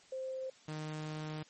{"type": "tone pair in turn", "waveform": ["sine", "sawtooth"], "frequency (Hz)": [523.3, 154.28], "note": ["C5", "D#3"], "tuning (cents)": [0, -14], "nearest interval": "octave + major sixth", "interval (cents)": 2114, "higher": "first", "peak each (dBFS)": [-37, -35], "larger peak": "second", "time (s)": [[0.12, 0.5], [0.68, 1.43]], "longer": "second", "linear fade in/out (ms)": 5, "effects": ["white hiss -62 dBFS RMS until 1.49 s", "MP3 32 kbps"]}